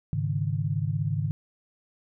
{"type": "chord", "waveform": "sine", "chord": "Ab suspended fourth", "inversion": "none", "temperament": "equal", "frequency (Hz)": [103.83, 138.59, 155.56], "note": ["Ab2", "Db3", "Eb3"], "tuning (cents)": [0, 0, 0], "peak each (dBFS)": -29, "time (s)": [0.13, 1.31], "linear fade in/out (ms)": 0, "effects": []}